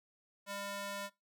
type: tone with high-pass filter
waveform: square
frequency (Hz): 200.6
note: G3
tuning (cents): +40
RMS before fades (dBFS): -42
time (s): 0.46-1.1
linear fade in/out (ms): 50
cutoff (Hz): 610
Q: 0.69
effects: noise-tail reverb RT60 0.2 s tail -21 dB re dry